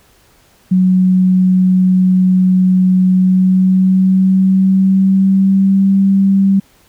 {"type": "tone with pitch glide", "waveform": "sine", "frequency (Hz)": [185, 194.87], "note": ["F#3", "G3"], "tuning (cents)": [0, -10], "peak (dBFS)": -7, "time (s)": [0.71, 6.6], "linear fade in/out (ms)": 10, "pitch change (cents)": 90, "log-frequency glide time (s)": [3.11, 5.96], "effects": ["pink hiss -50 dBFS RMS until 6.88 s"]}